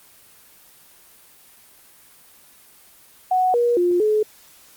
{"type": "tone with pitch steps", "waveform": "sine", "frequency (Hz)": [740, 478.2, 353, 427.4], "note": ["F#5", "A#4", "F4", "G#4"], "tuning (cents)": [0, 44, 19, 50], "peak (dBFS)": -15, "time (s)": [3.31, 4.23], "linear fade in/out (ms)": 5, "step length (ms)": 230, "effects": ["white hiss -50 dBFS RMS until 4.76 s", "Opus 24 kbps"]}